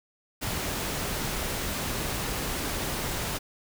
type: noise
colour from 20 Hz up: pink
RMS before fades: -31 dBFS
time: 0.41-3.39 s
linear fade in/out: 20 ms
effects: none